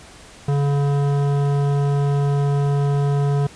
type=tone with hard clipping; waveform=triangle; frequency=142 Hz; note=C#3; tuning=42 cents sharp; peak=-18 dBFS; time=0.48-3.47 s; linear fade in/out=5 ms; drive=18 dB; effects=pink hiss -43 dBFS RMS until 3.55 s + resampled to 22050 Hz